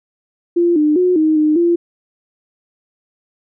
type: tone with pitch steps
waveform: sine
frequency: 345.3 / 301.5 / 362.6 / 312.6 / 305.7 / 343.2 Hz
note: F4 / D4 / F#4 / D#4 / D#4 / F4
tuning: -20 / +46 / -35 / +8 / -30 / -30 cents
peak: -10 dBFS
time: 0.56-1.76 s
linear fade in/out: 10 ms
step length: 200 ms
effects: none